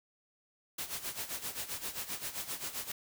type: noise with tremolo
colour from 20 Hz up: white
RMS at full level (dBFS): -37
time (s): 0.78-2.92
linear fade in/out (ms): 5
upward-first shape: sine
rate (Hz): 7.6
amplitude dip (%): 75
effects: none